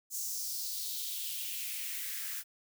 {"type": "noise with high-pass filter sweep", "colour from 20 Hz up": "blue", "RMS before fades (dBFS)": -38, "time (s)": [0.1, 2.44], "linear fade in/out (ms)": 50, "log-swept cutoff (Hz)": [6600, 1500], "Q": 2.8, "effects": []}